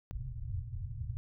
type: low-pass noise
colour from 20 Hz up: white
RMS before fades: -39 dBFS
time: 0.11-1.17 s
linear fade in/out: 0 ms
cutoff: 130 Hz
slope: 96 dB/octave
effects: none